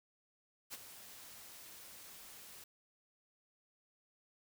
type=noise with ADSR envelope; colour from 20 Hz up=white; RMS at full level=-44 dBFS; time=0.7-2.64 s; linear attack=34 ms; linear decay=28 ms; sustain=-10 dB; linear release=3 ms; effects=none